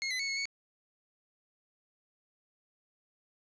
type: tone with pitch steps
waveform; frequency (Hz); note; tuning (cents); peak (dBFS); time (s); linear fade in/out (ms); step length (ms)
25% pulse; 2158 / 2022 / 2209 / 2183 / 2221; C#7 / B6 / C#7 / C#7 / C#7; -47 / +40 / -7 / -27 / +3; -28; 0.02-0.455; 0; 87
effects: resampled to 22050 Hz + 10-bit